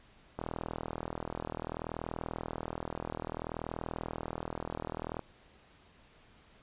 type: click train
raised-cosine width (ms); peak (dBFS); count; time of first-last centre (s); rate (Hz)
1; -22; 196; 0.39-5.193; 40.6
effects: pink hiss -61 dBFS RMS until 6.62 s + resampled to 8000 Hz